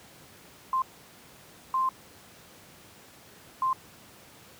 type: tone bursts at uneven times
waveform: sine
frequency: 1046.5 Hz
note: C6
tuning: in tune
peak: -23 dBFS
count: 3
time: 0.73-0.82 / 1.74-1.89 / 3.62-3.73 s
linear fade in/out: 2 ms
effects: pink hiss -52 dBFS RMS until 4.59 s + high-pass 100 Hz 12 dB/octave